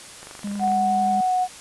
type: click train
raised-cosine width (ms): 0.5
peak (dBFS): -25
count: 13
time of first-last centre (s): 0.23-0.718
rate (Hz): 24.6
type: tone with vibrato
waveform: triangle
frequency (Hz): 202.9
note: G#3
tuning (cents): -40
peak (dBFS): -24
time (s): 0.44-1.21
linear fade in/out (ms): 5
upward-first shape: square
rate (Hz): 11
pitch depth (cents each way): 11
type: tone with pitch glide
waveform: sine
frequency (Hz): 741 to 735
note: F#5 to F#5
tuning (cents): +2 to -12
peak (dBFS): -18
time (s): 0.59-1.48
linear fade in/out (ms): 50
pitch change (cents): -14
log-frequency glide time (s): 1.26-1.34
effects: white hiss -41 dBFS RMS until 1.6 s + resampled to 24000 Hz